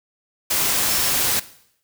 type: tone in noise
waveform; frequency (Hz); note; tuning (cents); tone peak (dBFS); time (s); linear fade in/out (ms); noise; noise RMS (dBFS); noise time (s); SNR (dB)
sine; 5340; E8; +22; -28; 0.89-1.1; 10; white; -20; 0.5-1.4; -11
effects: noise-tail reverb RT60 0.7 s tail -17 dB re dry